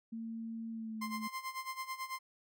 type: tone with pitch glide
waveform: sine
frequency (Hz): 226.6 to 218.4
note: A#3 to A3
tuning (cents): -49 to -13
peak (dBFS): -39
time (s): 0.12-1.28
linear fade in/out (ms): 10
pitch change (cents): -64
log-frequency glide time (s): 0.72-1
type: tone with tremolo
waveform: 30% pulse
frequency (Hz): 1046.5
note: C6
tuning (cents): 0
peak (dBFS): -34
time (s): 1.01-2.19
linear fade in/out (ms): 10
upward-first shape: sine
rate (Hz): 9.1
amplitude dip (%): 80
effects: none